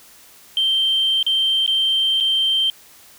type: tone with dropouts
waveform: sine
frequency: 3136 Hz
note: G7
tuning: in tune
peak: -14 dBFS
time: 0.57-2.7 s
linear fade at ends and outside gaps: 1 ms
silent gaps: 1.228-1.265 / 1.663-1.677 / 2.202-2.207 s
effects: tanh soft clip ceiling -11 dBFS + white hiss -47 dBFS RMS until 3.18 s